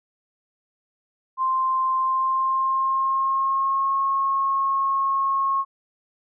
sine tone with pitch glide, 1046.5 to 1087.8 Hz, C6 to C#6, 0 to -33 cents, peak -19 dBFS, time 1.37-5.65 s, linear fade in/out 50 ms, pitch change +67 cents, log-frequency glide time 1.98-3.96 s, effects none

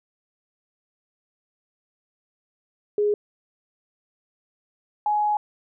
sine tone pair in turn, 415.3 / 838.8 Hz, G#4 / G#5, 0 / +17 cents, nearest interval octave, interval 1217 cents, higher second, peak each -18 / -19 dBFS, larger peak first, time 2.98-3.14 / 5.06-5.37 s, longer second, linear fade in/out 2 ms, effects none

